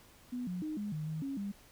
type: tone with pitch steps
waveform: sine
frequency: 247.1 / 180 / 308.7 / 207.1 / 153.7 / 157.2 / 274.3 / 200.4 Hz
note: B3 / F#3 / D#4 / G#3 / D#3 / D#3 / C#4 / G3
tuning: +1 / -47 / -14 / -5 / -21 / +18 / -18 / +38 cents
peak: -35 dBFS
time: 0.32-1.52 s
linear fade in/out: 10 ms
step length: 150 ms
effects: pink hiss -60 dBFS RMS until 1.71 s